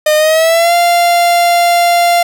45% pulse tone with pitch glide, 611 to 693.8 Hz, D#5 to F5, -32 to -12 cents, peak -7 dBFS, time 0.06-2.23 s, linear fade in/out 5 ms, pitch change +220 cents, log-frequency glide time 0.16-0.74 s, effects none

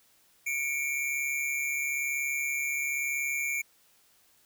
square tone pair together, 2217 / 2358 Hz, C#7 / D7, 0 / +6 cents, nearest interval minor second, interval 106 cents, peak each -34 / -31 dBFS, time 0.46-3.62 s, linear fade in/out 10 ms, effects white hiss -64 dBFS RMS until 4.45 s

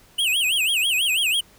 square tone with vibrato, 2859 Hz, F7, 40 cents sharp, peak -19 dBFS, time 0.18-1.41 s, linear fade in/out 10 ms, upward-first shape sine, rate 6.1 Hz, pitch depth 250 cents each way, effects pink hiss -53 dBFS RMS until 1.58 s

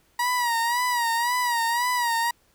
30% pulse tone with vibrato, 956 Hz, A#5, 43 cents sharp, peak -19 dBFS, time 0.19-2.31 s, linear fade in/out 5 ms, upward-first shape sine, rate 1.9 Hz, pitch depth 72 cents each way, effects pink hiss -63 dBFS RMS until 2.54 s

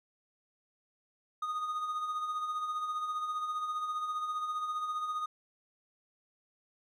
triangle tone with tremolo, 1238 Hz, D#6, 9 cents flat, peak -29 dBFS, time 1.42-5.26 s, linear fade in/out 5 ms, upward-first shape sine, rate 15 Hz, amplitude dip 45%, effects none

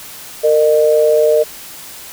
sine tone pair together, 458.9 / 609 Hz, A#4 / D#5, -27 / -37 cents, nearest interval perfect fourth, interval 490 cents, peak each -11 dBFS, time 0.43-1.44 s, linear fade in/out 20 ms, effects white hiss -33 dBFS RMS until 2.12 s

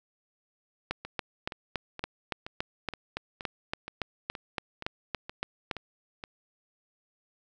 two click trains, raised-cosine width 0.3 ms, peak -14 / -22 dBFS, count 18 / 12, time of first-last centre 0.91-5.712 / 1.05-6.239 s, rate 3.54 / 2.12 Hz, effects none

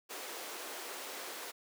pink high-pass noise, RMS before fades -44 dBFS, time 0.09-1.52 s, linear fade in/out 20 ms, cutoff 350 Hz, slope 24 dB/octave, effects none

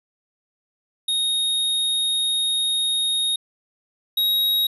square tone pair in turn, 3729 / 3799 Hz, A#7 / A#7, 0 / +32 cents, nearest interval unison, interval 32 cents, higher second, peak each -20 / -18 dBFS, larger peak second, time 1.08-3.36 / 4.17-4.67 s, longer first, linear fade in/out 5 ms, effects resampled to 32000 Hz

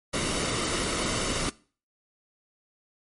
pink noise with comb filter, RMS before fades -28 dBFS, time 0.13-1.5 s, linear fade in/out 10 ms, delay 1.2 ms, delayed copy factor -0.5, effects noise-tail reverb RT60 0.4 s tail -21 dB re dry + MP3 48 kbps

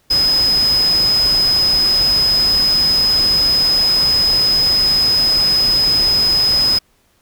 sine tone in noise, 5050 Hz, D#8, 25 cents sharp, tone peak -11 dBFS, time 0.1-6.79 s, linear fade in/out 10 ms, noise pink, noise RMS -26 dBFS, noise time 0.1-6.79 s, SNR +12 dB, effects pink hiss -58 dBFS RMS until 7.21 s

